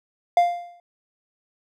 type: tone with exponential decay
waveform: triangle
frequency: 698.5 Hz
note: F5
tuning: in tune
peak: -9 dBFS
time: 0.37-0.8 s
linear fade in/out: 2 ms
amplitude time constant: 92 ms
effects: none